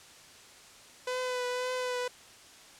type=tone with vibrato; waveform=sawtooth; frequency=501 Hz; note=B4; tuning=25 cents sharp; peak=-27 dBFS; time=1.07-2.08 s; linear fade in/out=5 ms; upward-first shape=triangle; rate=1.9 Hz; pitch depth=27 cents each way; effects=white hiss -53 dBFS RMS until 2.79 s + low-pass 8000 Hz 12 dB/octave